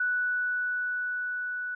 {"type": "tone with level ramp", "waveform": "sine", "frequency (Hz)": 1480, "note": "F#6", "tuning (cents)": 0, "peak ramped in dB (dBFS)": [-24, -31], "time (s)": [0, 1.75], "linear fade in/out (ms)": 5, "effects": []}